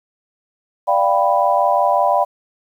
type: chord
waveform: sine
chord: G dominant seventh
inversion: second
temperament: equal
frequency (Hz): 587.3 / 698.5 / 784 / 987.8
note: D5 / F5 / G5 / B5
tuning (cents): 0 / 0 / 0 / 0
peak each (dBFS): -18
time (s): 0.87-2.25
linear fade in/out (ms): 20
effects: 8-bit

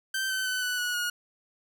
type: tone with pitch steps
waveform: sawtooth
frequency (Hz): 1555 / 1531.8 / 1509 / 1486.5 / 1464.3 / 1442.5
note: G6 / G6 / F#6 / F#6 / F#6 / F#6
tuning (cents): -14 / -40 / +34 / +8 / -18 / -44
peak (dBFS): -24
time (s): 0.14-1.1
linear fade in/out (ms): 5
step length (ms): 160
effects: none

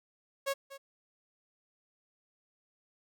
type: tone with echo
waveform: sawtooth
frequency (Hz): 550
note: C#5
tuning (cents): -14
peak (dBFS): -26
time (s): 0.46-0.54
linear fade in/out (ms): 20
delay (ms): 240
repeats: 1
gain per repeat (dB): -15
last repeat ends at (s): 0.78
effects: none

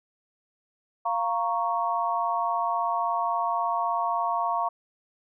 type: chord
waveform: sine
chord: Bb minor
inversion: second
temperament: equal with one note detuned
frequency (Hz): 696 / 932.3 / 1108.7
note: F5 / Bb5 / Db6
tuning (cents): -6 / 0 / 0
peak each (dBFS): -28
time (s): 1.05-4.69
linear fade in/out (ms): 10
effects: none

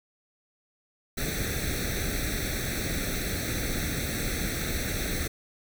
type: noise with comb filter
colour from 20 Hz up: pink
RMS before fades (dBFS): -30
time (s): 1.17-5.28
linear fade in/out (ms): 10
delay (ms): 0.5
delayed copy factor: +0.9
effects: none

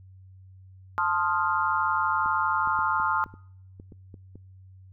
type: chord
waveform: sine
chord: F dominant seventh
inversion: first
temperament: equal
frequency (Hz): 880 / 1046.5 / 1244.5 / 1396.9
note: A5 / C6 / Eb6 / F6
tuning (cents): 0 / 0 / 0 / 0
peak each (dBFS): -28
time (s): 0.98-3.24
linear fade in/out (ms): 0
type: clicks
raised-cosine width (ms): 3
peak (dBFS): -32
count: 10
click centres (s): 2.26 / 2.674 / 2.79 / 3 / 3.262 / 3.34 / 3.799 / 3.922 / 4.142 / 4.356
effects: noise-tail reverb RT60 0.7 s tail -25 dB re dry + added 94 Hz sine -47 dBFS peak until 4.92 s

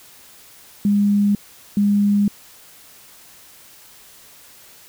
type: tone bursts at uneven times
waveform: sine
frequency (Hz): 203.7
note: G#3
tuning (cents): -33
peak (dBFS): -13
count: 2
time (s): 0.85-1.35 / 1.77-2.28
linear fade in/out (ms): 2
effects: white hiss -46 dBFS RMS until 4.88 s

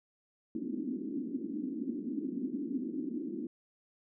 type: band-pass noise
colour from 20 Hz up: pink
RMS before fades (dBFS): -37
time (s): 0.55-3.47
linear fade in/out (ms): 2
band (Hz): 230 to 320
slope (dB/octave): 48
effects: none

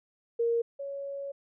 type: tone pair in turn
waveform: sine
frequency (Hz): 466.2 / 557.7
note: A#4 / C#5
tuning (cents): 0 / +10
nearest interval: minor third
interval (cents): 310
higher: second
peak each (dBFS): -24 / -34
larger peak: first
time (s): 0.39-0.62 / 0.79-1.32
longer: second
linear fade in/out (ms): 10
effects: none

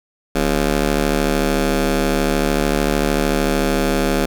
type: ring-modulated tone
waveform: 15% pulse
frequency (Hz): 146.83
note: D3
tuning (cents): 0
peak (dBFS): -6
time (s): 0.35-4.26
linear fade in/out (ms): 10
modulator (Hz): 110
effects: none

